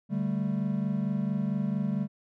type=chord; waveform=triangle; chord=D suspended fourth; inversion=none; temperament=just; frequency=146.83 / 195.78 / 220.2 Hz; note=D3 / G3 / A3; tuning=0 / -2 / +2 cents; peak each=-31 / -27 / -30 dBFS; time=0.09-2.08 s; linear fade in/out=50 ms; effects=none